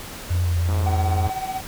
sine tone with vibrato, 87.1 Hz, F2, 4 cents flat, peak -18 dBFS, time 0.3-1.28 s, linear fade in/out 10 ms, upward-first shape sine, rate 2.6 Hz, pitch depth 28 cents each way
click train, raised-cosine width 1 ms, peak -18 dBFS, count 65, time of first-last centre 0.69-1.294 s, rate 106 Hz
triangle tone with tremolo, 758 Hz, F#5, 42 cents sharp, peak -20 dBFS, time 0.86-1.61 s, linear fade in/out 5 ms, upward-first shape triangle, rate 16 Hz, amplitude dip 80%
effects pink hiss -36 dBFS RMS until 1.67 s

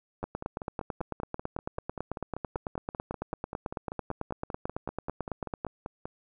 two click trains, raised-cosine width 1 ms, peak -18 / -22 dBFS, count 50 / 31, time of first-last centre 0.24-5.648 / 0.23-6.055 s, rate 9.06 / 5.15 Hz, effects none

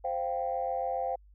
sine chord, C suspended fourth, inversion none, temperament just, 523.3 / 697.7 / 784.9 Hz, C5 / F5 / G5, 0 / -2 / +2 cents, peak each -33 dBFS, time 0.04-1.16 s, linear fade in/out 10 ms, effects tanh soft clip ceiling -20 dBFS + added 50 Hz sine -54 dBFS peak until 1.34 s

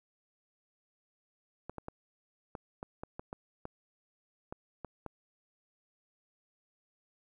clicks, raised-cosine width 1 ms, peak -26 dBFS, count 12, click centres 1.696 / 1.783 / 1.884 / 2.552 / 2.829 / 3.035 / 3.195 / 3.329 / 3.654 / 4.525 / 4.847 / 5.063 s, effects 11-bit

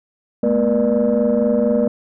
sine tone cluster, 215.5 / 239.7 / 479.5 / 596 Hz, A3 / A#3 / A#4 / D5, -36 / +48 / +49 / +25 cents, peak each -18 dBFS, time 0.43-1.88 s, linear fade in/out 5 ms, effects tanh soft clip ceiling -8 dBFS

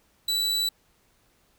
40% pulse tone, 3951 Hz, B7, in tune, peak -22 dBFS, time 0.28-0.69 s, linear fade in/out 5 ms, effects pink hiss -65 dBFS RMS until 1.58 s

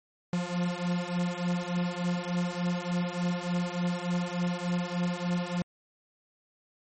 45% pulse beating tone pair, 174.61 / 178.01 Hz, F3 / F3, 0 / +33 cents, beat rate 3.4 Hz, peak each -31 dBFS, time 0.33-5.62 s, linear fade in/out 2 ms, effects MP3 32 kbps

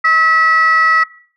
sine tone pair together, 1287.7 / 1945 Hz, E6 / B6, -41 / -27 cents, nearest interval perfect fifth, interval 714 cents, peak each -10 dBFS, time 0.04-1.04 s, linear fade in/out 10 ms, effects noise-tail reverb RT60 0.5 s tail -19 dB re dry + tanh soft clip ceiling -4 dBFS

